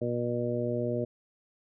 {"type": "harmonic tone", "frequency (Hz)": 120.5, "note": "B2", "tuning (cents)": -42, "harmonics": [1, 2, 3, 4, 5], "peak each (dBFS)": [-34, -34, -34, -34, -34], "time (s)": [0.01, 1.05], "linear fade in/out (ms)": 10, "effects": []}